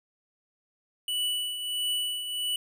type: tone with tremolo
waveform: square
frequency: 2960 Hz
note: F#7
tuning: in tune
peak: -26 dBFS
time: 1.08-2.56 s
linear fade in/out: 2 ms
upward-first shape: triangle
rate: 1.5 Hz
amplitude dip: 60%
effects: none